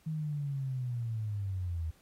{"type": "linear sweep", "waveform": "sine", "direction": "down", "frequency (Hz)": [159.7, 78.4], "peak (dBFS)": -32, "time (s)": [0.06, 1.91], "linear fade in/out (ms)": 10, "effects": ["pink hiss -66 dBFS RMS until 2.01 s", "AAC 48 kbps"]}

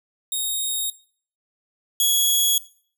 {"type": "tone pair in turn", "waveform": "10% pulse", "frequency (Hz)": [3729, 3346], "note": ["A#7", "G#7"], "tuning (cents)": [0, 12], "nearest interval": "major second", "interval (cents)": 188, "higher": "first", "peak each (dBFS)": [-15, -9], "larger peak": "second", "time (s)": [[0.32, 0.9], [2, 2.58]], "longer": "neither", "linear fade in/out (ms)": 2, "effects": ["noise-tail reverb RT60 0.5 s tail -20 dB re dry"]}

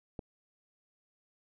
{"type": "click", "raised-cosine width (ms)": 2, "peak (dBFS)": -26, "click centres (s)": 0.192, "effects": []}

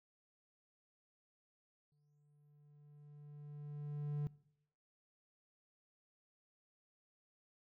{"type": "tone with exponential growth", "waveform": "triangle", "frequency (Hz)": 146.83, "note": "D3", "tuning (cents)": 0, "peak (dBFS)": -33, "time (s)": [1.92, 4.27], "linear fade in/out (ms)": 0, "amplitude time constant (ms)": 510, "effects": ["noise-tail reverb RT60 0.8 s tail -22 dB re dry"]}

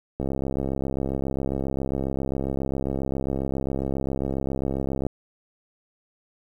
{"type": "click train", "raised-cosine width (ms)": 2, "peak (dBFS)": -14, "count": 329, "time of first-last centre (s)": [0.2, 5.066], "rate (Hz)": 67.4, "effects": ["9-bit"]}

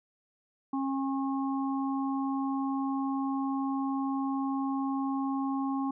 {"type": "harmonic tone", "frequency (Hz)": 271.1, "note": "C#4", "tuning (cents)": -38, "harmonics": [1, 3, 4], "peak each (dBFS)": [-29, -37, -38], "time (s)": [0.73, 5.91], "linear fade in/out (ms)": 5, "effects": []}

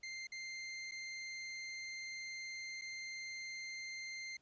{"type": "tone with dropouts", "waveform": "sawtooth", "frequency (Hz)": 2093, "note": "C7", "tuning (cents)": 0, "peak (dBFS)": -40, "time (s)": [0.03, 4.37], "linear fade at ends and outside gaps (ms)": 5, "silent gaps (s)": [[0.271, 0.319], [0.912, 0.918], [2.813, 2.818]], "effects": ["pink hiss -75 dBFS RMS until 4.41 s", "resampled to 16000 Hz"]}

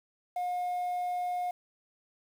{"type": "tone", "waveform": "sine", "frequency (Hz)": 717, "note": "F5", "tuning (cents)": 45, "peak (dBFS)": -27, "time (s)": [0.36, 1.51], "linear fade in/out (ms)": 5, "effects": ["tanh soft clip ceiling -29 dBFS", "9-bit"]}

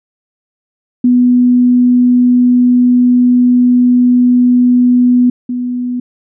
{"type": "tone pair in turn", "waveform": "sine", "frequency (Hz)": [246.9, 246.9], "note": ["B3", "B3"], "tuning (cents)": [0, 0], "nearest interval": "unison", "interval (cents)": 0, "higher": "neither", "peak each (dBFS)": [-5, -14], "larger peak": "first", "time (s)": [[1.04, 5.3], [5.49, 6]], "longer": "first", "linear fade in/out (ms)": 5, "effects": []}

